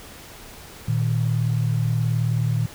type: tone pair together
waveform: sine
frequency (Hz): 116.04 / 154.9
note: A#2 / D#3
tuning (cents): -7 / -7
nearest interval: perfect fourth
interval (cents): 500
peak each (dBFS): -20 / -24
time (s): 0.88-2.66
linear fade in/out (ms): 5
effects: pink hiss -42 dBFS RMS until 2.74 s